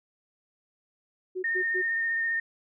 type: tone bursts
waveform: sine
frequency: 370 Hz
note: F#4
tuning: in tune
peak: -29 dBFS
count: 3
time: 1.35-1.825 s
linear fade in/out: 20 ms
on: 85 ms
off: 110 ms
type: tone with vibrato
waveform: sine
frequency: 1829 Hz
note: A#6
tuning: 33 cents flat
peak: -25 dBFS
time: 1.44-2.4 s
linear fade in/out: 5 ms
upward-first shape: triangle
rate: 15 Hz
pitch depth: 23 cents each way
effects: none